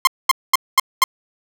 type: tone bursts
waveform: sawtooth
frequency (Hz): 1055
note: C6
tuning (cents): +14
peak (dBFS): -5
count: 5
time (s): 0.05-1.04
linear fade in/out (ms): 2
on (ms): 22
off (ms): 220
effects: none